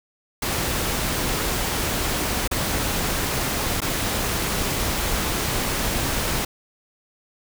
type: noise with dropouts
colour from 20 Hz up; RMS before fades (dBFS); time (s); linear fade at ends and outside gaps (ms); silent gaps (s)
pink; -24; 0.42-6.45; 5; 2.477-2.512 / 3.805-3.817
effects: none